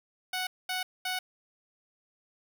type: tone bursts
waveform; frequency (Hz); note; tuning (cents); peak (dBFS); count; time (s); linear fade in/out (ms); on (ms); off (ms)
10% pulse; 740; F#5; 0; -22; 3; 0.33-1.19; 5; 140; 220
effects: none